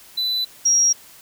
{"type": "tone pair in turn", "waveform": ["triangle", "sine"], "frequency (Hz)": [3991, 5644], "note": ["B7", "F8"], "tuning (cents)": [17, 17], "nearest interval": "tritone", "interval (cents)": 600, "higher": "second", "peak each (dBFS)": [-18, -13], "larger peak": "second", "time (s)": [[0.17, 0.45], [0.65, 0.93]], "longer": "neither", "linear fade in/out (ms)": 10, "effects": ["white hiss -46 dBFS RMS until 1.21 s"]}